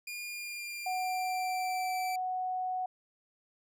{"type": "tone with pitch glide", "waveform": "sawtooth", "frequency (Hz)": [2422, 2325], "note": ["D#7", "D7"], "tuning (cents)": [-47, -18], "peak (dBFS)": -35, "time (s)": [0.07, 2.16], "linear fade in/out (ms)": 5, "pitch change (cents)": -71, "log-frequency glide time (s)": [0.25, 1.95]}
{"type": "tone", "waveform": "sine", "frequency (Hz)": 740, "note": "F#5", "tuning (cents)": 0, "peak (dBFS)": -31, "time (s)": [0.86, 2.86], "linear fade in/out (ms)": 5}
{"effects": []}